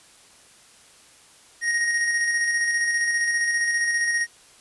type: tone with tremolo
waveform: square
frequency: 1873 Hz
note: A#6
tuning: 8 cents sharp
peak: -20 dBFS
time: 1.61-4.27 s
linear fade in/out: 50 ms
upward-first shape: square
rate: 15 Hz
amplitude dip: 30%
effects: white hiss -52 dBFS RMS until 4.6 s + resampled to 24000 Hz